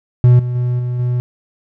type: tone with level steps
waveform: triangle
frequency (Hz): 123.2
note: B2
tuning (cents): -4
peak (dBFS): -3 / -15 / -12 / -15 / -12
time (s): 0.24-1.2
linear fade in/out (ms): 0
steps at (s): 0.39 / 0.55 / 0.79 / 0.99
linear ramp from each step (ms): 5
effects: none